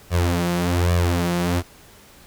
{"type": "tone with flanger", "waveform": "sawtooth", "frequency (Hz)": 87.31, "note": "F2", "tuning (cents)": 0, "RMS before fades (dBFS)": -20, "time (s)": [0.1, 1.63], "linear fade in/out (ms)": 50, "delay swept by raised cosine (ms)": [1.7, 5.6], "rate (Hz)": 1.2, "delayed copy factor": 0.8, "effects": ["pink hiss -48 dBFS RMS until 2.26 s"]}